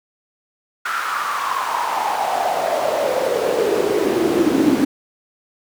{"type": "noise with high-pass filter sweep", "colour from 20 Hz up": "brown", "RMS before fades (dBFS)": -19, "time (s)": [0.85, 4.85], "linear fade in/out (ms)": 10, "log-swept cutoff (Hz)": [1400, 270], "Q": 6.2, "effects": []}